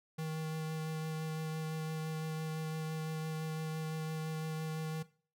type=tone with vibrato; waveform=square; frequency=157.9 Hz; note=D#3; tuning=26 cents sharp; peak=-37 dBFS; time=0.18-5.03 s; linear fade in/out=10 ms; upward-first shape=sine; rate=5.9 Hz; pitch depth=10 cents each way; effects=noise-tail reverb RT60 0.4 s tail -17 dB re dry